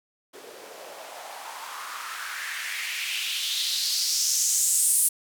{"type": "noise with band-pass filter sweep", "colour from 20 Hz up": "blue", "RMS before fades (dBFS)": -28, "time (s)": [0.33, 5.09], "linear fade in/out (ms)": 10, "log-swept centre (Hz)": [390, 10000], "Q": 3.3, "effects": []}